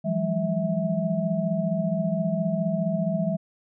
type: tone cluster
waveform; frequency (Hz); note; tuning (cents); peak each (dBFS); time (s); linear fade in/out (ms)
sine; 165.2 / 180 / 204.4 / 651; E3 / F#3 / G#3 / E5; +4 / -47 / -27 / -22; -28; 0.04-3.37; 20
effects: none